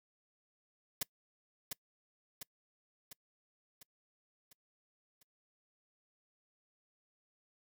white noise with echo, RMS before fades -34 dBFS, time 1.01-1.03 s, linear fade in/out 5 ms, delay 700 ms, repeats 6, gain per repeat -5 dB, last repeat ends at 5.23 s, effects noise-tail reverb RT60 0.1 s tail -25 dB re dry

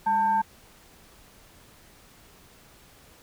sine tone with frequency modulation, 892 Hz, A5, 23 cents sharp, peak -20 dBFS, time 0.06-0.42 s, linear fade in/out 10 ms, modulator 690 Hz, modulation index 0.35, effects pink hiss -54 dBFS RMS until 3.22 s

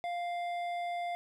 sine tone with hard clipping, 698.5 Hz, F5, in tune, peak -35 dBFS, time 0.04-1.15 s, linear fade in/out 0 ms, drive 9 dB, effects none

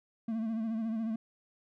triangle tone with vibrato, 223.6 Hz, A3, 28 cents sharp, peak -29 dBFS, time 0.28-1.16 s, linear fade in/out 5 ms, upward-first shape sine, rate 14 Hz, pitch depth 53 cents each way, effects none

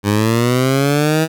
15% pulse linear sweep, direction up, 99.8 to 161.9 Hz, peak -6 dBFS, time 0.03-1.28 s, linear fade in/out 50 ms, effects none

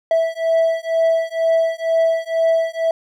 triangle beating tone pair, 655 / 657.1 Hz, E5 / E5, -11 / -6 cents, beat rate 2.1 Hz, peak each -16 dBFS, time 0.11-2.91 s, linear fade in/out 2 ms, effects none

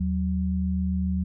sine tone pair together, 78.4 / 185.94 Hz, D#2 / F#3, +14 / +9 cents, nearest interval octave + minor third, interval 1495 cents, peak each -26 / -25 dBFS, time 0-1.24 s, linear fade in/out 10 ms, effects none

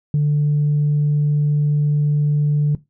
sine tone, 147.6 Hz, D3, 9 cents sharp, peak -12 dBFS, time 0.14-2.75 s, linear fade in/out 2 ms, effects noise-tail reverb RT60 0.2 s tail -18 dB re dry + tanh soft clip ceiling -11 dBFS

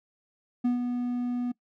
triangle tone with ADSR envelope, 244.8 Hz, B3, 15 cents flat, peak -19 dBFS, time 0.64-1.52 s, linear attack 12 ms, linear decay 130 ms, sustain -6 dB, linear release 8 ms, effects noise-tail reverb RT60 0.1 s tail -22 dB re dry

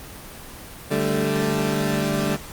20% pulse chord, D suspended fourth, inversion none, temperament equal, 146.83 / 196 / 220 Hz, D3 / G3 / A3, 0 / 0 / 0 cents, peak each -20 dBFS, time 0.9-2.37 s, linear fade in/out 20 ms, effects pink hiss -39 dBFS RMS until 2.52 s + Opus 24 kbps

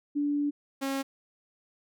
sine / sawtooth tone pair in turn, 290 / 271.9 Hz, D4 / C#4, -22 / -33 cents, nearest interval minor second, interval 111 cents, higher first, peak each -25 dBFS, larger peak neither, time 0.15-0.51 / 0.81-1.03 s, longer first, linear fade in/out 20 ms, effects none

